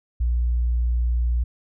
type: tone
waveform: sine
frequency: 59.6 Hz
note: A#1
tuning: 39 cents sharp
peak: -17 dBFS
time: 0.2-1.44 s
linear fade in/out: 10 ms
effects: tanh soft clip ceiling -15 dBFS